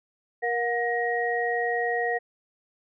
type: tone cluster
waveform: sine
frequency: 472 / 721 / 1886 Hz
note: A#4 / F#5 / A#6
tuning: +22 / -45 / +20 cents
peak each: -28 dBFS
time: 0.42-2.19 s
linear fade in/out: 20 ms
effects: none